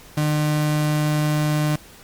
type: tone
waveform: 35% pulse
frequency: 151 Hz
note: D3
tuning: 48 cents sharp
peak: -16 dBFS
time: 0.17-1.76 s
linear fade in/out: 5 ms
effects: pink hiss -45 dBFS RMS until 2.03 s + MP3 96 kbps